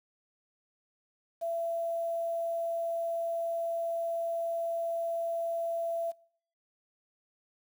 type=tone with quantisation; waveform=sine; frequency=671 Hz; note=E5; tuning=31 cents sharp; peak=-30 dBFS; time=1.41-6.12 s; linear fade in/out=20 ms; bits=9; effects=noise-tail reverb RT60 0.6 s tail -24 dB re dry